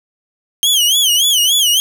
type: tone with vibrato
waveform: sawtooth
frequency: 3136 Hz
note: G7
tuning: in tune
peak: -7 dBFS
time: 0.63-1.8 s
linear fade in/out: 0 ms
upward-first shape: sine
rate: 3.5 Hz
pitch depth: 160 cents each way
effects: none